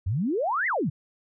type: exponential two-way sweep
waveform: sine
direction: up then down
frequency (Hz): 83.1 to 2132 to 121.4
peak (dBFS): -23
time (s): 0.06-0.9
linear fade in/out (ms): 10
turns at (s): 0.67
effects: none